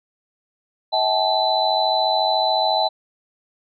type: tone cluster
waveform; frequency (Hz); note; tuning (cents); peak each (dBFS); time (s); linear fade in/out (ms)
sine; 640 / 767 / 861 / 4004; D#5 / G5 / A5 / B7; +49 / -38 / -38 / +23; -22; 0.92-2.89; 20
effects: none